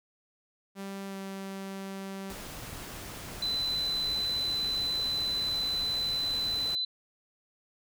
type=tone with pitch glide; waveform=sawtooth; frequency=196 to 194.08 Hz; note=G3 to G3; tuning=0 to -17 cents; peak=-33 dBFS; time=0.75-2.35 s; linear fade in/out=50 ms; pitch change=-17 cents; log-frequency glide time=1.07-1.16 s
type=noise; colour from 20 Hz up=pink; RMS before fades=-42 dBFS; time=2.3-6.75 s; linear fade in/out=0 ms
type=tone; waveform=sine; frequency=4016 Hz; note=B7; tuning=28 cents sharp; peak=-28 dBFS; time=3.42-6.85 s; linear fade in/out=5 ms
effects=none